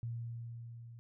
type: tone with level ramp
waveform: sine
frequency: 117 Hz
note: A#2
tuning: 7 cents sharp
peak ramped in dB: -36 to -49 dBFS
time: 0.03-0.99 s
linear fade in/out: 0 ms
effects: none